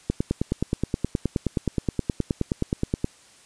click train, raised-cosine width 3 ms, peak -9 dBFS, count 29, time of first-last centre 0.1-3.044 s, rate 9.51 Hz, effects white hiss -53 dBFS RMS until 3.45 s + resampled to 22050 Hz

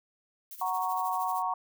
violet noise with tremolo, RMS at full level -42 dBFS, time 0.51-1.42 s, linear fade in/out 0 ms, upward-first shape sine, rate 13 Hz, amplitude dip 70%
sine chord, F# major, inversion none, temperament equal, 740 / 932.3 / 1108.7 Hz, F#5 / A#5 / C#6, 0 / 0 / 0 cents, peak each -32 dBFS, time 0.61-1.54 s, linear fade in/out 5 ms
effects none

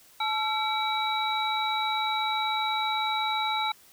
sine tone cluster, 867 / 1346 / 2288 / 3888 Hz, A5 / E6 / D7 / B7, -26 / +36 / -46 / -28 cents, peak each -28 / -33 / -33 / -31 dBFS, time 0.2-3.72 s, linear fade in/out 5 ms, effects white hiss -56 dBFS RMS until 3.92 s

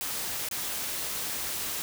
white noise with dropouts, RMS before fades -33 dBFS, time 0.01-1.82 s, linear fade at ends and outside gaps 0 ms, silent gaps 0.487-0.512 s, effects none

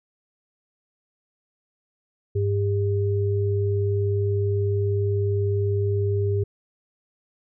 sine tone pair together, 100.4 / 401.6 Hz, G2 / G4, +42 / +42 cents, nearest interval 2 octaves, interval 2400 cents, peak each -21 / -25 dBFS, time 2.35-6.44 s, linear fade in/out 10 ms, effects none

